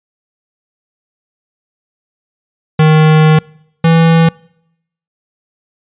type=tone pair in turn; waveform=square; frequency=155.8 / 164.52 Hz; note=D#3 / E3; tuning=+3 / -3 cents; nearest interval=minor second; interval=94 cents; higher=second; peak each=-5 / -6 dBFS; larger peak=first; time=2.79-3.39 / 3.84-4.29 s; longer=first; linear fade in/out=5 ms; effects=noise-tail reverb RT60 0.8 s tail -26 dB re dry + resampled to 8000 Hz